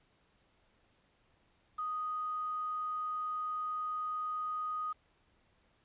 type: tone with quantisation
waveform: sine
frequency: 1244.5 Hz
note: D#6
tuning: in tune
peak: -34 dBFS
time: 1.78-4.93 s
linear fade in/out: 10 ms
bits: 9
effects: pink hiss -71 dBFS RMS until 5.84 s + resampled to 8000 Hz

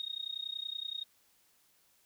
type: tone with amplitude modulation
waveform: sine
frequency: 3729 Hz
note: A#7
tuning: in tune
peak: -33 dBFS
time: 0-1.04 s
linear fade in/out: 0 ms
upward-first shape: sine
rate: 30.6 Hz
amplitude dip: 95%
effects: white hiss -69 dBFS RMS until 2.05 s

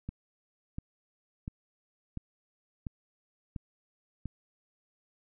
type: click train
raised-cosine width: 5 ms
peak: -24 dBFS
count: 7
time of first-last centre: 0.09-4.257 s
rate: 1.44 Hz
effects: none

